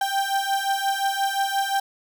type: beating tone pair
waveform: 35% pulse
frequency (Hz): 784 / 789.7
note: G5 / G5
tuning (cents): 0 / +13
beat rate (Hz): 5.7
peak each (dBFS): -23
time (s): 0.01-1.8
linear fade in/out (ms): 5
effects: none